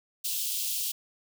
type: high-pass noise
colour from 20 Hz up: white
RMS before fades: -31 dBFS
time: 0.24-0.92 s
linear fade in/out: 10 ms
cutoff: 2800 Hz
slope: 48 dB/octave
effects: none